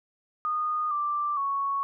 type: tone with pitch steps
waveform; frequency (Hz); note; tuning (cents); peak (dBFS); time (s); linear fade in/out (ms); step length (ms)
sine; 1229 / 1177 / 1110; D#6 / D6 / C#6; -22 / +3 / +2; -25; 0.45-1.83; 0; 460
effects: none